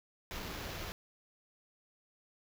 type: noise with sample-and-hold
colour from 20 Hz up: pink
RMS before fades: -42 dBFS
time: 0.31-0.92 s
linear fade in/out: 0 ms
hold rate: 8820 Hz
effects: none